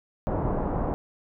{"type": "low-pass noise", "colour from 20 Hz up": "pink", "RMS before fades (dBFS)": -27, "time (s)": [0.27, 0.94], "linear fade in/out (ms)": 0, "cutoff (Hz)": 1000, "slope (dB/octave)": 24, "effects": []}